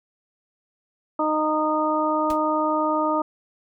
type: harmonic tone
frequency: 308.1 Hz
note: D#4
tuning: 17 cents flat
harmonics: 1 / 2 / 3 / 4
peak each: -25 / -25 / -25 / -25 dBFS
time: 1.19-3.22 s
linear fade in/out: 5 ms
type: noise with exponential decay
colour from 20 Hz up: pink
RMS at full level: -32 dBFS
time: 2.3-2.4 s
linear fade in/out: 1 ms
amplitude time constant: 20 ms
effects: none